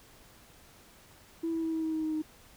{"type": "tone with pitch steps", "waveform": "sine", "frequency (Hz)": [329.6, 326.8, 323.9, 321.1, 318.4, 315.6, 312.9, 310.2], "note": ["E4", "E4", "E4", "E4", "D#4", "D#4", "D#4", "D#4"], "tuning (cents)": [0, -15, -30, -45, 40, 25, 10, -5], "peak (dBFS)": -28, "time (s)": [1.43, 2.222], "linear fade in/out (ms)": 10, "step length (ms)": 99, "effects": ["tanh soft clip ceiling -25 dBFS", "pink hiss -57 dBFS RMS until 2.56 s"]}